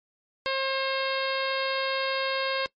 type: harmonic tone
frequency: 535 Hz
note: C5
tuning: 38 cents sharp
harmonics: 1 / 2 / 3 / 4 / 5 / 6 / 7 / 8 / 9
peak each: -29 / -32 / -34 / -35 / -36 / -37 / -37 / -38 / -39 dBFS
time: 0.46-2.66 s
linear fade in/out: 0 ms
effects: noise-tail reverb RT60 0.1 s tail -22 dB re dry + MP3 32 kbps